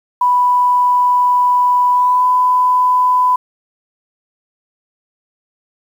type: tone with pitch glide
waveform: sine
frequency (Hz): 987.8 to 1000.4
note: B5 to B5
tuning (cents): 0 to +22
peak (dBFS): -9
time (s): 0.21-3.36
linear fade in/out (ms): 5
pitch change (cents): +22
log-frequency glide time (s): 1.92-2.25
effects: 7-bit

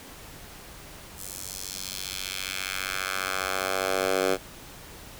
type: tone with high-pass filter sweep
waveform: 10% pulse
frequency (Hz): 94.8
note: F#2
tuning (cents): +43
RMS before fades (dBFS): -30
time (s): 1.16-4.38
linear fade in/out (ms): 50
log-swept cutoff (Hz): 8800 to 400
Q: 1.2
effects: pink hiss -45 dBFS RMS until 5.19 s

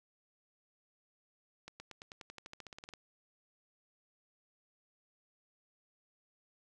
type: accelerating click train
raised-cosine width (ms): 0.2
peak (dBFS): -30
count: 17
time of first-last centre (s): 1.68-2.937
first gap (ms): 120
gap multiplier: 0.94
effects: none

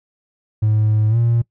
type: tone with pitch glide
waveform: triangle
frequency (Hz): 107.5 to 117.23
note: A2 to A#2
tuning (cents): -40 to +10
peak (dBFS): -10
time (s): 0.62-1.42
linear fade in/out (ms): 10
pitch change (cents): +150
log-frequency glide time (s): 1.09-1.17
effects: noise-tail reverb RT60 0.1 s tail -23 dB re dry + tanh soft clip ceiling -7 dBFS

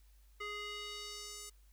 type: tone with band-pass filter sweep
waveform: square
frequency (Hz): 415.3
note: G#4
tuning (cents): 0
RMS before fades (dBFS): -45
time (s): 0.4-1.5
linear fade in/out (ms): 10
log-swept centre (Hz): 1900 to 8300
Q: 1.5
effects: added 50 Hz sine -60 dBFS peak until 1.72 s + white hiss -73 dBFS RMS until 1.72 s

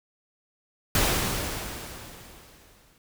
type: noise with exponential decay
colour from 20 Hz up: pink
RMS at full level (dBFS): -21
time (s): 0.95-2.98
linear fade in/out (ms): 2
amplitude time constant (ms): 440
effects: none

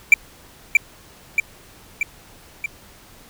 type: tone with echo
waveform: triangle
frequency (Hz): 2344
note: D7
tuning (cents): -4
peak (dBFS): -3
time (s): 0.12-0.14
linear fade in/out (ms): 2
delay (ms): 630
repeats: 4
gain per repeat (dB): -4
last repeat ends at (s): 2.66
effects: pink hiss -47 dBFS RMS until 3.29 s

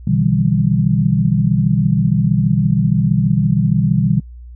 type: chord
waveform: sine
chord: E minor seventh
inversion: second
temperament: equal with one note detuned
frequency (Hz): 123.47 / 149.74 / 164.81 / 196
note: B2 / D3 / E3 / G3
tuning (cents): 0 / +34 / 0 / 0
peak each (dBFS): -17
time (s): 0.07-4.2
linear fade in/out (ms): 5
effects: noise-tail reverb RT60 0.1 s tail -23 dB re dry + added 60 Hz sine -32 dBFS peak until 4.55 s

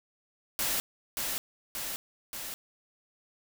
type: noise with echo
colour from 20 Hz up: white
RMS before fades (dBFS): -30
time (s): 0.59-0.8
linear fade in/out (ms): 0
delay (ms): 580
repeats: 3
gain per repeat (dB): -3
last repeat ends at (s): 2.54
effects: none

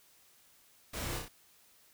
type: noise with echo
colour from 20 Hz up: pink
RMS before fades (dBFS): -40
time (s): 0.93-1.19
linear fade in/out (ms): 10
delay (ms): 32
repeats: 3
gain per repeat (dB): -3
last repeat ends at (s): 1.286
effects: white hiss -64 dBFS RMS until 1.93 s

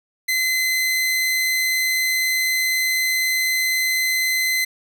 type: tone pair together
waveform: 45% pulse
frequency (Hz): 2046 / 4092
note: C7 / C8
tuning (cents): -39 / -39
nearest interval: octave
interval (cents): 1200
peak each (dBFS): -19 / -25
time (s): 0.28-4.65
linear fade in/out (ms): 10
effects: none

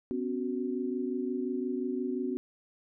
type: chord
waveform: sine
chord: B suspended second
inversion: none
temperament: equal with one note detuned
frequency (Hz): 251.5 / 277.2 / 370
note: B3 / C#4 / F#4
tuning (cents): +32 / 0 / 0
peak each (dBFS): -33 / -36 / -34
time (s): 0.11-2.37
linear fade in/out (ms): 0
effects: none

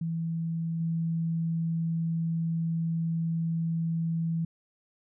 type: tone with level steps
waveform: sine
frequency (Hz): 164.81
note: E3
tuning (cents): 0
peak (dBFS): -28 / -26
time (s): 0.01-4.45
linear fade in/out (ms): 5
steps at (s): 0.8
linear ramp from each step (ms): 5
effects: none

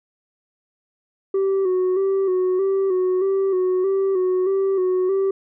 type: tone with vibrato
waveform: sine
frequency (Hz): 378.2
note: F#4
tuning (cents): +38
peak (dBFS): -14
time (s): 1.34-5.31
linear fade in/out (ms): 5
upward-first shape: square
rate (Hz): 1.6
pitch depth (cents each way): 45
effects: tanh soft clip ceiling -16 dBFS

